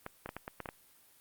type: clicks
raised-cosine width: 0.5 ms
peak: -24 dBFS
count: 8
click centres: 0.064 / 0.26 / 0.291 / 0.366 / 0.479 / 0.603 / 0.658 / 0.689 s
effects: white hiss -63 dBFS RMS until 1.2 s + Opus 32 kbps